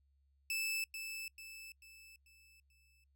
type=tone with echo; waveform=sawtooth; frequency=2629 Hz; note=E7; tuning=5 cents flat; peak=-32 dBFS; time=0.5-0.84 s; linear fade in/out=2 ms; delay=440 ms; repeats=5; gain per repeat=-7 dB; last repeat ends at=3.04 s; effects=noise-tail reverb RT60 0.1 s tail -25 dB re dry + added 69 Hz sine -70 dBFS peak until 3.15 s